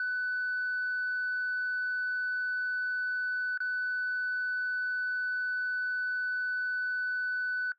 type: tone with dropouts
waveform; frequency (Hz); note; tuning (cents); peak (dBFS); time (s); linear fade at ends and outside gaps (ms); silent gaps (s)
sine; 1496; F#6; +19; -27; 0-7.72; 2; 3.576-3.603
effects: noise-tail reverb RT60 0.1 s tail -18 dB re dry + tanh soft clip ceiling -26 dBFS